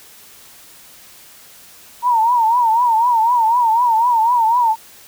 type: tone with vibrato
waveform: sine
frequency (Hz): 932.3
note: A#5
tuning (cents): 0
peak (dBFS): -11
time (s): 2.02-4.76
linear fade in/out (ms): 50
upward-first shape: triangle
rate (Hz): 4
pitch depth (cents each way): 130
effects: white hiss -43 dBFS RMS until 5.07 s